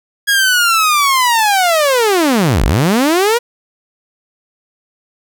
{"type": "linear two-way sweep", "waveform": "sawtooth", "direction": "down then up", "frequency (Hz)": [1661.2, 36.37, 489.8], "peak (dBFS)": -6, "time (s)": [0.27, 3.39], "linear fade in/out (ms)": 20, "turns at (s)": 2.64, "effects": []}